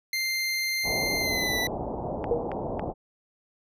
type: tone with pitch glide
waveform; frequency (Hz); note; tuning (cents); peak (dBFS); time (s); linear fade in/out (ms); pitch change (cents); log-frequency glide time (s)
25% pulse; 2093 to 1976.7; C7 to B6; 0 to +1; -22; 0.13-1.67; 2; -99; 1.2-1.56
type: low-pass noise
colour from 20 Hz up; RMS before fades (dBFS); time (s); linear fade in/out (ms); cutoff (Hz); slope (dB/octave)
white; -32; 0.83-2.94; 50; 850; 48
type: clicks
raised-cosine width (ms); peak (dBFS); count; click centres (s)
0.5; -19; 3; 2.242 / 2.517 / 2.795
type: tone with exponential decay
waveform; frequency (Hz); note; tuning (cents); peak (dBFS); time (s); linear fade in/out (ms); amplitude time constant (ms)
sine; 473.6; A#4; +27; -19; 2.31-2.59; 2; 59
effects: none